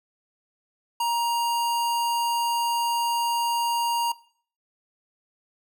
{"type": "tone", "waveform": "square", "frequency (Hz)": 940, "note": "A#5", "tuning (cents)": 14, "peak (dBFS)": -23, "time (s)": [1, 4.12], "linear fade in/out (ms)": 5, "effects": ["noise-tail reverb RT60 0.5 s tail -19 dB re dry"]}